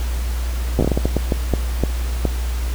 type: slowing click train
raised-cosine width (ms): 2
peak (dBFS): -4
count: 14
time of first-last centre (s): 0.79-2.253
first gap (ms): 8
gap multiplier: 1.39
effects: added 60 Hz sine -19 dBFS peak until 2.74 s + pink hiss -34 dBFS RMS until 2.74 s